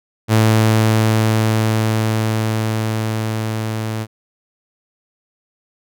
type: tone with level ramp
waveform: sawtooth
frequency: 110 Hz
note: A2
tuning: in tune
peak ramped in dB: -6 to -17 dBFS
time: 0.28-4.07 s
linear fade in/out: 50 ms
effects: none